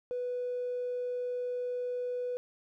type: tone with tanh clipping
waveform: triangle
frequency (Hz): 493.9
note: B4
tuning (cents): 0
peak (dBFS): -31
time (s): 0.11-2.37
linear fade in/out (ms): 0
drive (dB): 1
effects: none